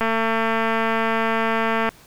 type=click train; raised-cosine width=0.5 ms; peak=-7 dBFS; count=424; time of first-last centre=0.01-1.89 s; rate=225 Hz; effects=pink hiss -49 dBFS RMS until 2.06 s